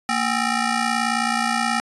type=ring-modulated tone; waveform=15% pulse; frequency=523.3 Hz; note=C5; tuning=in tune; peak=-10 dBFS; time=0.09-1.8 s; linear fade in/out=0 ms; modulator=291 Hz; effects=resampled to 24000 Hz